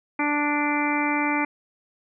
harmonic tone, 293.7 Hz, D4, in tune, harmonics 1 / 2 / 3 / 4 / 5 / 6 / 7 / 8, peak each -25 / -35 / -27 / -32 / -33 / -37 / -29 / -29 dBFS, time 0.19-1.45 s, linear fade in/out 5 ms, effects none

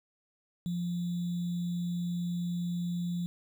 sine tone with sample-and-hold, 174.61 Hz, F3, in tune, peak -30 dBFS, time 0.66-3.26 s, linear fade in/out 0 ms, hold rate 3675 Hz, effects none

